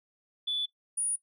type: tone pair in turn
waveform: sine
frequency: 3466 / 9646 Hz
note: A7 / D9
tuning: -27 / +45 cents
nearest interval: octave + tritone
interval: 1772 cents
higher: second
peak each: -27 dBFS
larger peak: neither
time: 0.47-0.66 / 0.97-1.16 s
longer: neither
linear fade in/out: 10 ms
effects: noise-tail reverb RT60 0.1 s tail -18 dB re dry + tanh soft clip ceiling -23 dBFS